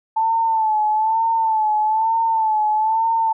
sine tone with vibrato, 880 Hz, A5, in tune, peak -15 dBFS, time 0.16-3.33 s, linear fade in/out 10 ms, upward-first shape sine, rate 1.1 Hz, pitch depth 57 cents each way, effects none

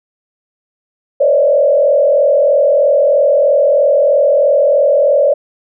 sine tone with frequency modulation, 572 Hz, D5, 46 cents flat, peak -7 dBFS, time 1.2-5.34 s, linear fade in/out 10 ms, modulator 43.1 Hz, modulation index 1.2, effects none

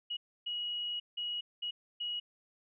sine tone bursts at uneven times, 2905 Hz, F#7, 32 cents flat, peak -34 dBFS, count 5, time 0.1-0.17 / 0.46-1 / 1.17-1.41 / 1.62-1.71 / 2-2.2 s, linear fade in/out 10 ms, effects none

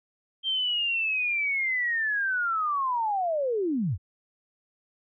sine linear sweep, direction down, 3173 to 69.3 Hz, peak -24 dBFS, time 0.43-3.98 s, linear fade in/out 50 ms, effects none

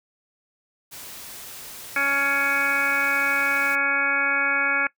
white noise, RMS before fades -39 dBFS, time 0.91-3.76 s, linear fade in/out 20 ms
harmonic tone, 279.1 Hz, C#4, 12 cents sharp, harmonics 1 / 2 / 3 / 4 / 5 / 6 / 8 / 9, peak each -36 / -34 / -34 / -33 / -25 / -24 / -24 / -31 dBFS, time 1.96-4.87 s, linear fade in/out 2 ms
effects noise-tail reverb RT60 0.1 s tail -21 dB re dry

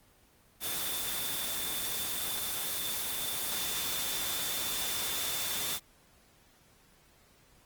sine tone in noise, 3542 Hz, A7, 11 cents sharp, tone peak -39 dBFS, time 0.6-5.8 s, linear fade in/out 50 ms, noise white, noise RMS -34 dBFS, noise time 0.6-5.8 s, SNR -8 dB, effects pink hiss -63 dBFS RMS until 7.65 s + Opus 24 kbps

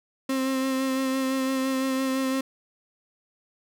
35% pulse tone with vibrato, 264.4 Hz, C4, 18 cents sharp, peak -22 dBFS, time 0.29-2.41 s, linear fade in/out 5 ms, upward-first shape sine, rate 5.9 Hz, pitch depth 18 cents each way, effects none

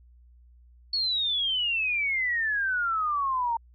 sine exponential sweep, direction down, 4422 to 907 Hz, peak -24 dBFS, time 0.93-3.57 s, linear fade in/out 5 ms, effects added 60 Hz sine -52 dBFS peak until 3.74 s

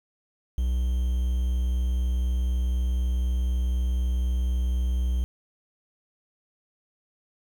triangle tone with quantisation, 62 Hz, B1, 7 cents sharp, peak -20 dBFS, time 0.58-5.24 s, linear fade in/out 0 ms, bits 8, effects none

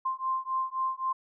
sine beating tone pair, 1046.5 / 1050.3 Hz, C6 / C6, 0 / +6 cents, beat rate 3.8 Hz, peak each -31 dBFS, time 0.05-1.13 s, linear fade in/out 10 ms, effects none

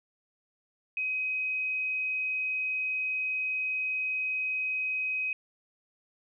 sine tone, 2525 Hz, D#7, 25 cents sharp, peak -28 dBFS, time 0.97-5.33 s, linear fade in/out 2 ms, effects none

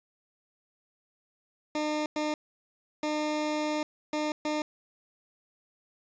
20% pulse tone bursts at uneven times, 303 Hz, D#4, 46 cents flat, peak -23 dBFS, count 5, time 1.75-2.06 / 2.16-2.34 / 3.03-3.83 / 4.13-4.32 / 4.45-4.62 s, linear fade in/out 2 ms, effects resampled to 16000 Hz + 9-bit

